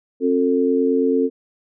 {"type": "harmonic tone", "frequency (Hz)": 89.1, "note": "F2", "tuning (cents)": 35, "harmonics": [3, 4, 5], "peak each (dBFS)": [-18, -24, -18], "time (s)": [0.2, 1.3], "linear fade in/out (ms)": 50, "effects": []}